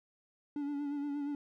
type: tone with vibrato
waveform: triangle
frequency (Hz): 287.4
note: D4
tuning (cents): -37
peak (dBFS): -32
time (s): 0.56-1.35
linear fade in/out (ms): 2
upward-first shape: sine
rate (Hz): 8.5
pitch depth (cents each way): 37
effects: none